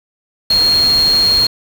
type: tone in noise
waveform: sine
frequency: 4252 Hz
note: C8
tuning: 27 cents sharp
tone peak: -9 dBFS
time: 0.5-1.47 s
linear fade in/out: 5 ms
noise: pink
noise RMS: -24 dBFS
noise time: 0.5-1.47 s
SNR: +12 dB
effects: none